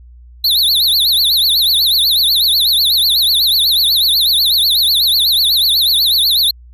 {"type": "tone with vibrato", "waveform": "square", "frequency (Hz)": 3951, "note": "B7", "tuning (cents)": 0, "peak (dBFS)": -10, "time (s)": [0.44, 6.51], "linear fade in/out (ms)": 5, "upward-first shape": "triangle", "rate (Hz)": 8.1, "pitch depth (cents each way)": 260, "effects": ["added 60 Hz sine -36 dBFS peak until 6.73 s"]}